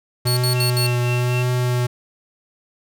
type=tone with vibrato; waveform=square; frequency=123.47 Hz; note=B2; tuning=in tune; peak=-18 dBFS; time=0.25-1.87 s; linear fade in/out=10 ms; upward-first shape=triangle; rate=0.99 Hz; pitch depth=20 cents each way
type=tone bursts; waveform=sawtooth; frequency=4399 Hz; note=C#8; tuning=14 cents flat; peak=-18 dBFS; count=4; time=0.27-0.865 s; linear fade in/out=0 ms; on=97 ms; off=69 ms
type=tone with tremolo; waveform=sine; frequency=2705 Hz; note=E7; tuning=44 cents sharp; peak=-25 dBFS; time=0.55-1.43 s; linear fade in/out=10 ms; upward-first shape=triangle; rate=3.9 Hz; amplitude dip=95%
effects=none